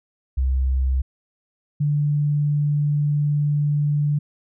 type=tone pair in turn; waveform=sine; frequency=65.41 / 146.84 Hz; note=C2 / D3; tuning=0 / 0 cents; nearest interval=octave + major second; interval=1400 cents; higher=second; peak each=-17 dBFS; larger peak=neither; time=0.37-1.02 / 1.8-4.19 s; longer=second; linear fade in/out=10 ms; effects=none